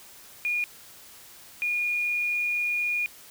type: tone pair in turn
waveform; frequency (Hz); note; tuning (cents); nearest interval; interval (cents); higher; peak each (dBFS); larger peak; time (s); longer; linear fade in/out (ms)
sine; 2436 / 2436; D#7 / D#7; -37 / -37; unison; 0; neither; -24; neither; 0.45-0.64 / 1.62-3.06; second; 0
effects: white hiss -49 dBFS RMS until 3.3 s